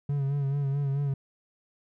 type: tone with vibrato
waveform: triangle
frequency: 140 Hz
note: C#3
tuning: 18 cents sharp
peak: -23 dBFS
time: 0.09-1.14 s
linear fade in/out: 5 ms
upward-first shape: sine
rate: 4.6 Hz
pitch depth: 48 cents each way
effects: none